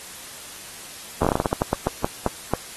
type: slowing click train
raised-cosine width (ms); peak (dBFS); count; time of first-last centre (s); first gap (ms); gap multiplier
1; -6; 16; 1.22-2.536; 12; 1.25
effects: white hiss -39 dBFS RMS until 2.76 s + AAC 32 kbps